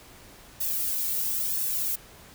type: noise with flanger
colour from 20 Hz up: violet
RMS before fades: -28 dBFS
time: 0.6-1.96 s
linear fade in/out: 10 ms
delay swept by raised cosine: 1.1 to 2.2 ms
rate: 1 Hz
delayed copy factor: +0.95
effects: pink hiss -50 dBFS RMS until 2.34 s